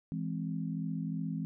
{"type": "chord", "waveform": "sine", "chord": "E augmented", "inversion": "none", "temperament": "equal", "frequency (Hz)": [164.81, 207.7, 261.6], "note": ["E3", "G#3", "B#3"], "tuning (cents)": [0, 0, 0], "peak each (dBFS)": [-35, -39, -39], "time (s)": [0.12, 1.45], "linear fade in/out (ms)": 0, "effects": []}